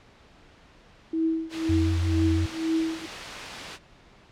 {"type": "tone with tremolo", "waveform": "sine", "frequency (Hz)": 323.8, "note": "E4", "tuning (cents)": -31, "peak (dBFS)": -20, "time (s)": [1.13, 3.06], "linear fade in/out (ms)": 5, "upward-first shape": "triangle", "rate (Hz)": 2, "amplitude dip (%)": 95}
{"type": "noise", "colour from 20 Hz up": "white", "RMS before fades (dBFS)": -34, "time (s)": [1.49, 3.79], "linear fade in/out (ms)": 50}
{"type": "tone with vibrato", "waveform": "sine", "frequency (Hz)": 87.31, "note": "F2", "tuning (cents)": 0, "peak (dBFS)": -22, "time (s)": [1.69, 2.46], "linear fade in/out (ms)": 5, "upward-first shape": "sine", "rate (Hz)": 5.9, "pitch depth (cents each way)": 36}
{"effects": ["pink hiss -54 dBFS RMS until 4.31 s", "low-pass 4000 Hz 12 dB/octave"]}